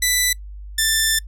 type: tone pair in turn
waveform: 10% pulse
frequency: 1986 / 1772.8 Hz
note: B6 / A6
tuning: +9 / +13 cents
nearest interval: major second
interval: 196 cents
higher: first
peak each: -7 dBFS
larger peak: neither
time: 0.02-0.33 / 0.78-1.19 s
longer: second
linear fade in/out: 5 ms
effects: noise-tail reverb RT60 0.1 s tail -24 dB re dry + added 50 Hz sine -32 dBFS peak until 1.27 s